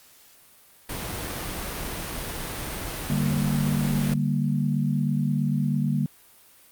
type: noise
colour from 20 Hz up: pink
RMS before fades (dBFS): -32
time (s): 0.89-4.14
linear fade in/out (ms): 5
type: chord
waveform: sine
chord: G minor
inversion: second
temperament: equal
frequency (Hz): 146.83 / 196 / 233.1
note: D3 / G3 / Bb3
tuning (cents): 0 / 0 / 0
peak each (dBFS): -24 / -27 / -27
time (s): 3.1-6.06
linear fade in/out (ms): 0
effects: white hiss -54 dBFS RMS until 6.71 s + Opus 48 kbps